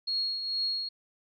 sine tone with tremolo, 4300 Hz, C8, 47 cents sharp, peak -26 dBFS, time 0.07-0.89 s, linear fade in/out 10 ms, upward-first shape triangle, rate 2.2 Hz, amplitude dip 55%, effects none

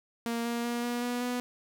sawtooth tone with pitch steps, 233.1 / 235.7 / 238.3 / 240.9 / 243.6 / 246.2 Hz, A#3 / A#3 / A#3 / B3 / B3 / B3, 0 / +19 / +38 / -43 / -24 / -5 cents, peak -26 dBFS, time 0.26-1.4 s, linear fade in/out 0 ms, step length 190 ms, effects none

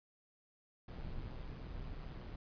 brown noise with amplitude modulation, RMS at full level -43 dBFS, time 0.88-2.36 s, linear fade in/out 5 ms, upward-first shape sine, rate 126 Hz, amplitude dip 50%, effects resampled to 11025 Hz

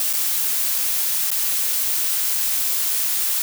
blue noise with dropouts, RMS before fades -21 dBFS, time 0-3.42 s, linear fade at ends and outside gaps 1 ms, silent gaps 0.129-0.135 / 1.305-1.315 s, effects none

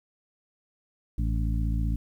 harmonic tone with a mistuned harmonic, 55.2 Hz, A1, 6 cents sharp, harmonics 1 / 2 / 3 / 4 / 5, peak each -25 / -31 / -35 / -37 / -39 dBFS, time 1.18-1.96 s, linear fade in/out 5 ms, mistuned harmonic 5, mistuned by +67 cents, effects 10-bit

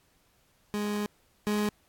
30% pulse tone pair in turn, 207.7 / 209 Hz, G#3 / G#3, 0 / +11 cents, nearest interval unison, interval 11 cents, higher second, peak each -26 / -23 dBFS, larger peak second, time 0.74-1.06 / 1.47-1.69 s, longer first, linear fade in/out 0 ms, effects pink hiss -67 dBFS RMS until 1.88 s + AAC 64 kbps

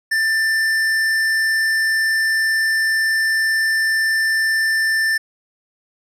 sine tone with tanh clipping, 1779 Hz, A6, 19 cents sharp, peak -17 dBFS, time 0.11-5.18 s, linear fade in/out 10 ms, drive 13 dB, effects none

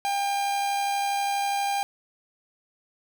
45% pulse tone with amplitude modulation, 800 Hz, G5, 35 cents sharp, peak -23 dBFS, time 0.05-1.83 s, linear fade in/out 0 ms, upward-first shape sine, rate 72.3 Hz, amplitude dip 25%, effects none

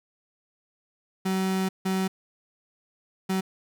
35% pulse tone bursts at uneven times, 189.3 Hz, F#3, 40 cents sharp, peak -22 dBFS, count 3, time 1.25-1.69 / 1.85-2.08 / 3.29-3.41 s, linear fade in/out 10 ms, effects none

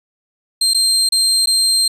30% pulse tone with dropouts, 4173 Hz, C8, 5 cents flat, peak -9 dBFS, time 0.61-1.88 s, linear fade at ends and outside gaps 5 ms, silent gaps 0.736-0.745 / 1.09-1.121 / 1.459-1.471 s, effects resampled to 32000 Hz

